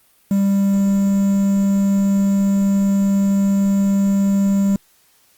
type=tone with quantisation; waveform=triangle; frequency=197.6 Hz; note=G3; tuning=14 cents sharp; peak=-11 dBFS; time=0.31-4.76 s; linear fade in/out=2 ms; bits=6; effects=white hiss -56 dBFS RMS until 5.37 s + Opus 32 kbps